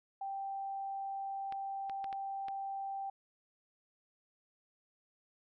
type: tone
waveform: sine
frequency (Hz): 784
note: G5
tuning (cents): 0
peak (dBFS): -37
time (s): 0.21-3.1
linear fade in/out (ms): 5
type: clicks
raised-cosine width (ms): 0.3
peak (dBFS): -31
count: 5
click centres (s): 1.524 / 1.897 / 2.043 / 2.128 / 2.484
effects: none